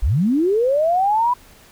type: linear sweep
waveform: sine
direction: up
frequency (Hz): 38.89 to 1000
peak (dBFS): -14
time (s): 0.02-1.34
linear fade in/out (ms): 10
effects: pink hiss -48 dBFS RMS until 1.71 s